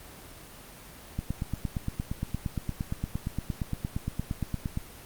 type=click train; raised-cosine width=5 ms; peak=-17 dBFS; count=32; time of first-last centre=1.19-4.774 s; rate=8.65 Hz; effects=pink hiss -47 dBFS RMS until 5.05 s + Opus 24 kbps